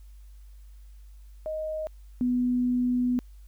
sine tone pair in turn, 624 / 247.6 Hz, D#5 / B3, +5 / +5 cents, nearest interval octave + major third, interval 1600 cents, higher first, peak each -29 / -22 dBFS, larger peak second, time 1.46-1.87 / 2.21-3.19 s, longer second, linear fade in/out 0 ms, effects added 50 Hz sine -45 dBFS peak until 3.47 s + white hiss -67 dBFS RMS until 3.47 s

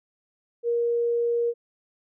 sine tone, 471.6 Hz, A#4, 20 cents sharp, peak -21 dBFS, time 0.63-1.54 s, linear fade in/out 50 ms, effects none

